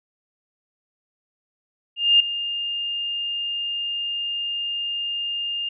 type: tone with ADSR envelope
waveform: sine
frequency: 2815 Hz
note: F7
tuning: 13 cents sharp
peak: -10 dBFS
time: 1.96-5.69 s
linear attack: 240 ms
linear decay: 5 ms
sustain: -14 dB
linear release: 6 ms
effects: none